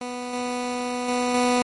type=tone with level steps; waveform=15% pulse; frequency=246.9 Hz; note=B3; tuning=in tune; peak=-23 / -19 / -15 / -12 dBFS; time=0.01-1.62 s; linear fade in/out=2 ms; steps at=0.33 / 1.08 / 1.34 s; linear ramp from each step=5 ms; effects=MP3 48 kbps